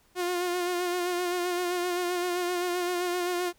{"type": "tone with vibrato", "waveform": "sawtooth", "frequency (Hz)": 355.7, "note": "F4", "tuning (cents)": 32, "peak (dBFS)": -23, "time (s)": [0.15, 3.53], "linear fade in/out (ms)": 50, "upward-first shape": "sine", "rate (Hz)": 7.7, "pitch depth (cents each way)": 34, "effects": ["pink hiss -64 dBFS RMS until 3.58 s"]}